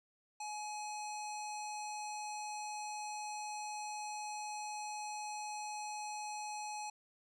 square tone with low-pass filter, 844 Hz, G#5, 28 cents sharp, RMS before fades -43 dBFS, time 0.4-6.9 s, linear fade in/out 5 ms, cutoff 7400 Hz, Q 2.8, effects none

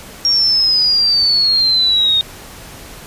sine exponential sweep, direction down, 5588 to 3689 Hz, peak -10 dBFS, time 0.25-2.21 s, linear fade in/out 0 ms, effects pink hiss -35 dBFS RMS until 3.06 s + resampled to 32000 Hz

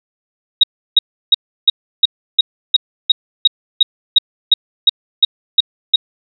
sine tone bursts, 3784 Hz, A#7, 25 cents sharp, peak -4 dBFS, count 16, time 0.61-5.96 s, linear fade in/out 5 ms, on 25 ms, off 330 ms, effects none

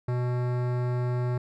sine tone with hard clipping, 123.47 Hz, B2, in tune, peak -27 dBFS, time 0.08-1.38 s, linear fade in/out 5 ms, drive 18 dB, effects none

